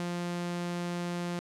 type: tone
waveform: sawtooth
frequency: 174.61 Hz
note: F3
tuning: in tune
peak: -28 dBFS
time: 0-1.39 s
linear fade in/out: 0 ms
effects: low-pass 9000 Hz 12 dB/octave